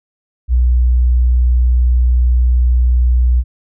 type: tone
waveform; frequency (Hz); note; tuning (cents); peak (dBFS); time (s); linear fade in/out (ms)
sine; 61.3; B1; -12; -8; 0.48-3.44; 50
effects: none